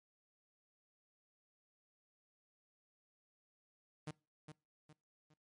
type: tone with echo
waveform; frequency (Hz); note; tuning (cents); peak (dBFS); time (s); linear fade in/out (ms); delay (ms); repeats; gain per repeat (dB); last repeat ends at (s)
sawtooth; 152.8; D#3; -31; -38; 4.07-4.11; 5; 410; 3; -8; 5.34
effects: noise-tail reverb RT60 0.3 s tail -23 dB re dry + MP3 48 kbps